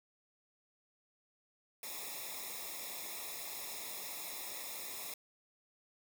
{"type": "noise with comb filter", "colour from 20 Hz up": "white", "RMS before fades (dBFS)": -44, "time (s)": [1.83, 5.14], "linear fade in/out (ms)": 2, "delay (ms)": 0.66, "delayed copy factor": -0.95, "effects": []}